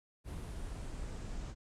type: noise with low-pass filter sweep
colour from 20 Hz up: brown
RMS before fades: -42 dBFS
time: 0.24-1.55 s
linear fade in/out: 50 ms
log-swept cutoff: 11000 to 7000 Hz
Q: 2.2
effects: none